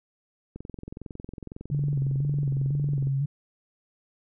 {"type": "click train", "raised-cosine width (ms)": 3, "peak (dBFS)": -25, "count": 56, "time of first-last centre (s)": [0.56, 3.071], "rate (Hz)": 21.9}
{"type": "tone with vibrato", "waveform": "sine", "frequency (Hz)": 140, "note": "C#3", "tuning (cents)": 18, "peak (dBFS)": -23, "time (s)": [1.71, 3.26], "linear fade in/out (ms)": 10, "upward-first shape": "square", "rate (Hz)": 2, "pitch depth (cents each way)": 46}
{"effects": []}